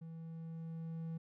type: tone with level ramp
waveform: triangle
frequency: 163.5 Hz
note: E3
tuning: 14 cents flat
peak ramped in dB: -44 to -37 dBFS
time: 0.01-1.18 s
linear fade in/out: 10 ms
effects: none